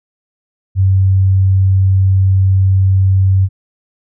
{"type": "tone", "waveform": "sine", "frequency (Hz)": 95.5, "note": "G2", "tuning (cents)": -45, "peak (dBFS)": -7, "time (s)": [0.75, 3.49], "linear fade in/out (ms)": 50, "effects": []}